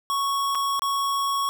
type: tone with dropouts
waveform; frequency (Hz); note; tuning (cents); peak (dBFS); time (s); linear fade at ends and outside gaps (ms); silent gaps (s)
square; 1108.7; C#6; 0; -23; 0.1-1.49; 0; 0.549-0.553 / 0.794-0.82
effects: none